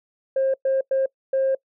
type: tone bursts at uneven times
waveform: sine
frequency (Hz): 534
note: C5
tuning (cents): +35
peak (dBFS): -16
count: 4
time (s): 0.36-0.54 / 0.65-0.81 / 0.91-1.06 / 1.33-1.55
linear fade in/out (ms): 5
effects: noise-tail reverb RT60 0.1 s tail -24 dB re dry + tanh soft clip ceiling -15 dBFS